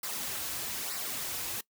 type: noise with flanger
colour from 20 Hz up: white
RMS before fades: -36 dBFS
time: 0.03-1.61 s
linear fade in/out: 5 ms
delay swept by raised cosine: 0.3 to 5 ms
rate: 1.1 Hz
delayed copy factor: -0.55
effects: noise-tail reverb RT60 0.1 s tail -21 dB re dry